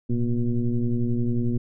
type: tone with frequency modulation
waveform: sine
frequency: 116.4 Hz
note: A#2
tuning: 2 cents flat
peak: -20 dBFS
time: 0.09-1.58 s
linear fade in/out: 10 ms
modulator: 122 Hz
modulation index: 1.5
effects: none